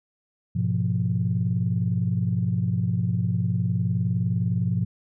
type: chord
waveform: sine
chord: F diminished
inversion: first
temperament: equal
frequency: 103.83 / 123.47 / 174.61 Hz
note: Ab2 / Cb3 / F3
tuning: 0 / 0 / 0 cents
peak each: -25 dBFS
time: 0.55-4.85 s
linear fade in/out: 10 ms
effects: tanh soft clip ceiling -12 dBFS